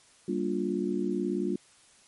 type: chord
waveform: sine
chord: G minor seventh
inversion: none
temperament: just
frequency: 196 / 235.2 / 294 / 352.8 Hz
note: G3 / Bb3 / D4 / F4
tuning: 0 / +16 / +2 / +18 cents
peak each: -32 / -34 / -33 / -31 dBFS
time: 0.28-1.56 s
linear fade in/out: 5 ms
effects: white hiss -59 dBFS RMS until 2.07 s + MP3 48 kbps